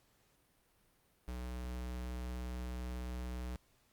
square tone, 61.7 Hz, B1, 1 cent flat, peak -40 dBFS, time 1.28-3.56 s, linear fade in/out 0 ms, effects pink hiss -72 dBFS RMS until 3.92 s + Opus 48 kbps

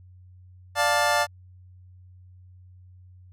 25% pulse chord, D minor, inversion none, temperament just, 587.3 / 704.8 / 881 Hz, D5 / F5 / A5, 0 / +16 / +2 cents, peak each -21 dBFS, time 0.75-1.27 s, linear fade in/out 50 ms, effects added 91 Hz sine -47 dBFS peak until 3.32 s + low-pass 12000 Hz 12 dB/octave

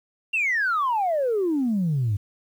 sine exponential sweep, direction down, 2794 to 96.3 Hz, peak -19 dBFS, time 0.33-2.17 s, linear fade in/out 10 ms, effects tanh soft clip ceiling -17 dBFS + 9-bit

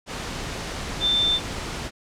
sine tone in noise, 3560 Hz, A7, 20 cents sharp, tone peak -18 dBFS, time 1-1.4 s, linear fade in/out 50 ms, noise pink, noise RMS -31 dBFS, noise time 0.06-1.91 s, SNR +10 dB, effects low-pass 7000 Hz 12 dB/octave

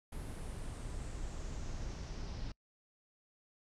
brown noise with low-pass filter sweep, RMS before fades -42 dBFS, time 0.12-2.52 s, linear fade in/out 5 ms, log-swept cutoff 11000 to 5000 Hz, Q 3.6, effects noise-tail reverb RT60 0.1 s tail -26 dB re dry

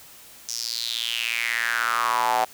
square tone with high-pass filter sweep, 58.27 Hz, A#1, in tune, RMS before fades -25 dBFS, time 0.48-2.45 s, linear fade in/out 10 ms, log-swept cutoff 5900 to 740 Hz, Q 5.6, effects white hiss -47 dBFS RMS until 2.53 s

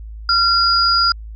sine tone pair together, 1375 / 4893 Hz, F6 / D#8, -27 / -30 cents, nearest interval octave + minor seventh, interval 2197 cents, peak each -14 dBFS, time 0.29-1.12 s, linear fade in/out 2 ms, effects added 54 Hz sine -29 dBFS peak until 1.35 s + MP3 96 kbps

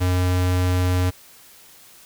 square tone, 90.7 Hz, F#2, 34 cents flat, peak -18 dBFS, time 0-1.11 s, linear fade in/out 20 ms, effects white hiss -48 dBFS RMS until 2.05 s

